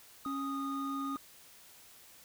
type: tone with pitch glide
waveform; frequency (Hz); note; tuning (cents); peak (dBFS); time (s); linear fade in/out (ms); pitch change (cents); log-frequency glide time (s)
triangle; 1244.5 to 1233.1; D#6 to D#6; 0 to -16; -36; 0.25-1.17; 2; -16; 0.44-0.56
type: tone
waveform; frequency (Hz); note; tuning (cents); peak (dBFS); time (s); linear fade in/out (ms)
triangle; 275.2; C#4; -12; -34; 0.26-1.16; 0
effects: white hiss -57 dBFS RMS until 2.24 s